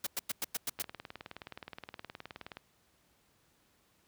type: noise bursts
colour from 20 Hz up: white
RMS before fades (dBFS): -34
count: 7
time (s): 0.04-0.823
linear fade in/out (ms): 5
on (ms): 27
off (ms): 99
type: click train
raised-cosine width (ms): 0.3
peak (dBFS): -27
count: 35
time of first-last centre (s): 0.79-2.57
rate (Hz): 19.1
effects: pink hiss -70 dBFS RMS until 4.07 s + high-pass 60 Hz 12 dB/octave